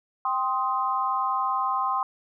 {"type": "chord", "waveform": "sine", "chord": "C minor", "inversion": "second", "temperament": "just", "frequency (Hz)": [784.9, 1046.5, 1255.8], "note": ["G5", "C6", "Eb6"], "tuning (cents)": [2, 0, 16], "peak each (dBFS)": [-29, -25, -29], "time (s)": [0.25, 2.03], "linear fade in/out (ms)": 2, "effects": []}